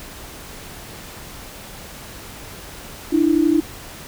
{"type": "tone pair together", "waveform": "sine", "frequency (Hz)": [298.7, 330.7], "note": ["D4", "E4"], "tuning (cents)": [29, 6], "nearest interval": "major second", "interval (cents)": 177, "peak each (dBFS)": -16, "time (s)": [3.12, 3.61], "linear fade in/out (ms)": 10, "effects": ["pink hiss -37 dBFS RMS until 4.07 s"]}